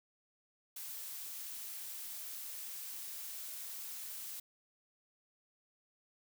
blue noise, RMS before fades -45 dBFS, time 0.76-4.4 s, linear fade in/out 5 ms, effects none

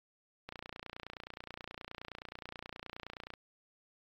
click train, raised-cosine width 0.3 ms, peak -27 dBFS, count 85, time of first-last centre 0.49-3.337 s, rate 29.5 Hz, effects AAC 48 kbps

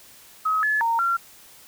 sine tone with pitch steps, 1274 / 1717 / 921 / 1372 Hz, D#6 / A6 / A#5 / F6, +41 / -43 / -21 / -31 cents, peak -19 dBFS, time 0.45-1.17 s, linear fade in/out 10 ms, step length 180 ms, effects white hiss -49 dBFS RMS until 1.67 s

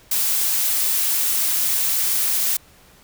blue noise, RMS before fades -20 dBFS, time 0.11-2.57 s, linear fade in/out 5 ms, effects pink hiss -51 dBFS RMS until 3.03 s

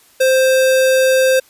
sine tone with sample-and-hold, 522 Hz, C5, 4 cents flat, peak -9 dBFS, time 0.2-1.4 s, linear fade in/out 10 ms, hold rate 2100 Hz, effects white hiss -50 dBFS RMS until 1.49 s + resampled to 32000 Hz

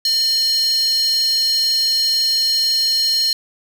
square tone with high-pass filter, 602 Hz, D5, 43 cents sharp, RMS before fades -17 dBFS, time 0.05-3.33 s, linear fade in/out 2 ms, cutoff 4300 Hz, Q 8.6, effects none

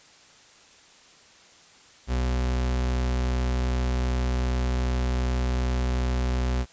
40% pulse tone, 62.6 Hz, B1, 24 cents sharp, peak -22 dBFS, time 2.07-6.66 s, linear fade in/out 50 ms, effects white hiss -53 dBFS RMS until 6.72 s + resampled to 16000 Hz

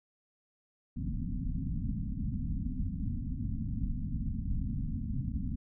pink low-pass noise, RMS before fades -34 dBFS, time 0.96-5.56 s, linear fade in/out 10 ms, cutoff 270 Hz, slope 96 dB/octave, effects none

